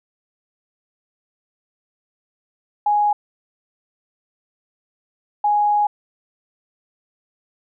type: tone pair in turn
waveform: sine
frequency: 830.6 / 830.6 Hz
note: G#5 / G#5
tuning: 0 / 0 cents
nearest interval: unison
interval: 0 cents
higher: neither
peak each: -14 dBFS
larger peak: neither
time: 2.86-3.13 / 5.44-5.87 s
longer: second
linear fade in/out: 5 ms
effects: none